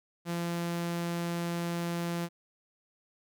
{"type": "tone", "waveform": "sawtooth", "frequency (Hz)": 171.2, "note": "F3", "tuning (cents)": -34, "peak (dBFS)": -27, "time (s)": [0.25, 2.29], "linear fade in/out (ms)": 50, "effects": []}